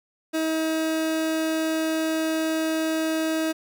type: tone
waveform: 30% pulse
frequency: 318.8 Hz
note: D#4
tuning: 42 cents sharp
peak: -20 dBFS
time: 0.33-3.53 s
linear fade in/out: 20 ms
effects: none